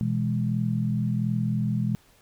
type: chord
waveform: sine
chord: E major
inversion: second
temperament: equal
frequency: 123.47 / 164.81 / 207.7 Hz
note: B2 / E3 / G#3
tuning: 0 / 0 / 0 cents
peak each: -26 / -29 / -27 dBFS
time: 0.01-1.95 s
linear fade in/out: 0 ms
effects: pink hiss -59 dBFS RMS until 2.21 s